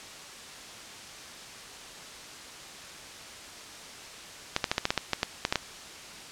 clicks, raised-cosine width 0.2 ms, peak -7 dBFS, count 12, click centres 4.564 / 4.642 / 4.715 / 4.781 / 4.854 / 4.905 / 4.977 / 5.133 / 5.231 / 5.451 / 5.525 / 5.557 s, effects white hiss -44 dBFS RMS until 6.31 s + low-pass 7000 Hz 12 dB/octave

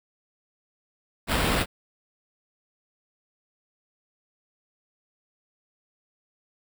pink noise with sample-and-hold, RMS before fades -24 dBFS, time 1.27-1.66 s, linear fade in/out 50 ms, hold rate 6300 Hz, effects none

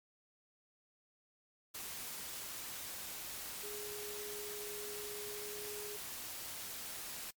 sine tone in noise, 415.3 Hz, G#4, in tune, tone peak -46 dBFS, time 3.63-5.97 s, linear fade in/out 10 ms, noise white, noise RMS -45 dBFS, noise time 1.74-7.31 s, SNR -4 dB, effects noise-tail reverb RT60 0.1 s tail -26 dB re dry + MP3 96 kbps

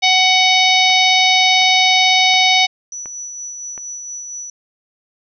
harmonic tone, 747 Hz, F#5, 16 cents sharp, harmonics 1 / 3 / 4 / 5 / 6 / 7 / 8, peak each -16 / -15 / -19 / -15 / -23 / -22 / -24 dBFS, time 0.02-2.67 s, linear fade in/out 20 ms
click train, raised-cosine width 0.5 ms, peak -21 dBFS, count 5, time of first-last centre 0.9-3.778 s, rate 1.39 Hz
sine tone with tremolo, 5920 Hz, F#8, in tune, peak -25 dBFS, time 2.92-4.5 s, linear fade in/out 2 ms, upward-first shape sine, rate 4.3 Hz, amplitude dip 30%
effects none

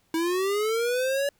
square linear sweep, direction up, 320 to 571 Hz, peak -24 dBFS, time 0.14-1.29 s, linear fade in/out 2 ms, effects pink hiss -67 dBFS RMS until 1.39 s

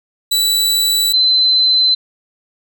sawtooth / sine tone pair in turn, 3951 / 4057 Hz, B7 / B7, 0 / +46 cents, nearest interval unison, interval 46 cents, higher second, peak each -9 dBFS, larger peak neither, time 0.31-1.13 / 1.13-1.95 s, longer neither, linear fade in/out 10 ms, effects none

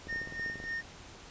clicks, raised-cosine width 2 ms, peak -31 dBFS, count 12, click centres 0.071 / 0.127 / 0.16 / 0.216 / 0.274 / 0.324 / 0.396 / 0.462 / 0.499 / 0.557 / 0.601 / 0.64 s
triangle tone with tremolo, 1833 Hz, A#6, 30 cents flat, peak -31 dBFS, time 0.08-0.82 s, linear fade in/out 20 ms, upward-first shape sine, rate 3.4 Hz, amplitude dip 75%
effects pink hiss -50 dBFS RMS until 1.3 s + resampled to 16000 Hz

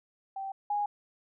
sine tone pair in turn, 778 / 824.6 Hz, G5 / G#5, -13 / -13 cents, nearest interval minor second, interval 100 cents, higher second, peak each -34 / -27 dBFS, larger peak second, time 0.36-0.52 / 0.7-0.86 s, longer neither, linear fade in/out 5 ms, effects none

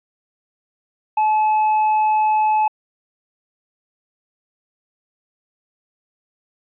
sine tone with hard clipping, 860 Hz, A5, 40 cents flat, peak -15 dBFS, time 1.17-2.68 s, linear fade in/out 5 ms, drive 3 dB, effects resampled to 8000 Hz

